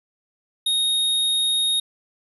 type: tone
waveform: square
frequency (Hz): 3729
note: A#7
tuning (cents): 0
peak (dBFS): -19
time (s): 0.66-1.8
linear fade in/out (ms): 5
effects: resampled to 32000 Hz